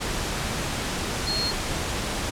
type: tone in noise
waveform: sine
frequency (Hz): 4265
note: C8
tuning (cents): +32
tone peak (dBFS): -25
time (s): 1.26-1.52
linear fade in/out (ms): 20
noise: pink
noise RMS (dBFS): -28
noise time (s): 0-2.31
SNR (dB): 0
effects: low-pass 9000 Hz 12 dB/octave